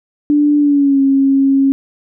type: tone with pitch glide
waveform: sine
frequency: 293.7 to 272.5 Hz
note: D4 to C#4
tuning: 0 to -29 cents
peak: -8 dBFS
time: 0.3-1.72 s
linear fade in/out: 0 ms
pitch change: -129 cents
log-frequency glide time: 0.58-1.01 s
effects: none